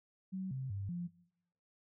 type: tone with pitch steps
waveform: sine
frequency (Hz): 188.7 / 131.9 / 98.8 / 174.7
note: F#3 / C3 / G2 / F3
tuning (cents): +34 / +14 / +14 / +1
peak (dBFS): -37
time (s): 0.32-1.08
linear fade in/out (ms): 20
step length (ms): 190
effects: noise-tail reverb RT60 0.8 s tail -22 dB re dry